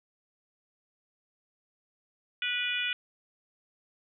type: harmonic tone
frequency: 490.3 Hz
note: B4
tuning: 13 cents flat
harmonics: 3 / 4 / 5 / 6 / 7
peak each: -35 / -39 / -32 / -34 / -37 dBFS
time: 2.42-2.93 s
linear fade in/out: 2 ms
effects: none